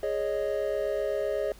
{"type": "chord", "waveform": "triangle", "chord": "Ab suspended fourth", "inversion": "none", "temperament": "equal", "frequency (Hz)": [415.3, 554.4, 622.3], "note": ["Ab4", "Db5", "Eb5"], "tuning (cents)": [0, 0, 0], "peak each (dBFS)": -29, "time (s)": [0.03, 1.52], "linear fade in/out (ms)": 2, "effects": ["added 50 Hz sine -50 dBFS peak until 1.59 s", "pink hiss -54 dBFS RMS until 1.59 s"]}